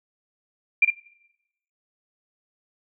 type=tone with echo; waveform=sine; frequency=2380 Hz; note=D7; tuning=22 cents sharp; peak=-12 dBFS; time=0.82-0.85 s; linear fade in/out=5 ms; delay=54 ms; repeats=1; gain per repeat=-5 dB; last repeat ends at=0.904 s; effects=noise-tail reverb RT60 0.9 s tail -21 dB re dry